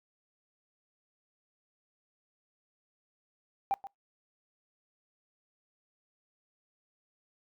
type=tone with echo; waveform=sine; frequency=789 Hz; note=G5; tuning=11 cents sharp; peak=-24 dBFS; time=3.71-3.74 s; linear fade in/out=0 ms; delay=130 ms; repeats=1; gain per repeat=-15 dB; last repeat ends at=3.87 s; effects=noise-tail reverb RT60 0.2 s tail -25 dB re dry + tanh soft clip ceiling -22 dBFS